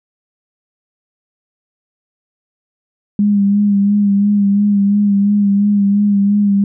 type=tone with vibrato; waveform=sine; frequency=202.6 Hz; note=G#3; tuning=43 cents flat; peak=-9 dBFS; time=3.19-6.64 s; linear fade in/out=2 ms; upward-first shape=sine; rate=2.9 Hz; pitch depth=34 cents each way; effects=none